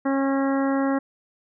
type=harmonic tone; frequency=272.6 Hz; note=C#4; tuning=29 cents flat; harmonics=1 / 2 / 3 / 4 / 5 / 6 / 7; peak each=-21 / -27 / -31 / -33 / -35 / -37 / -38 dBFS; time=0.05-0.99 s; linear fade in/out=10 ms; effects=none